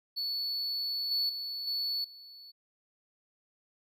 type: tone with level steps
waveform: triangle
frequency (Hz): 4435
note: C#8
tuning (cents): 0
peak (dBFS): -30 / -26 / -34 / -29 / -47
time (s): 0.16-2.52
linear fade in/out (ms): 20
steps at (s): 1.11 / 1.29 / 1.67 / 2.04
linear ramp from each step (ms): 5
effects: none